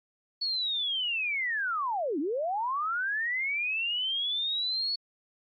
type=linear two-way sweep; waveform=sine; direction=down then up; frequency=4435 to 263.7 to 4435 Hz; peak=-27 dBFS; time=0.41-4.96 s; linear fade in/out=10 ms; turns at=2.19 s; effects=MP3 32 kbps